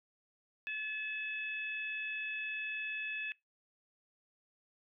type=harmonic tone; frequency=861 Hz; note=A5; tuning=38 cents flat; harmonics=2 / 3 / 4; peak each=-41 / -38 / -51 dBFS; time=0.67-3.32 s; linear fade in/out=0 ms; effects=noise-tail reverb RT60 0.2 s tail -24 dB re dry